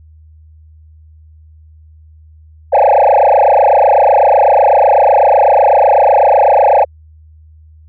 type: tone with frequency modulation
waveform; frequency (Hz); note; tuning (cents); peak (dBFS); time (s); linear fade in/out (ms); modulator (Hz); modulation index
sine; 695; F5; -9; -3; 2.72-6.85; 20; 28; 6.2
effects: tanh soft clip ceiling -3 dBFS + added 78 Hz sine -38 dBFS peak until 7.88 s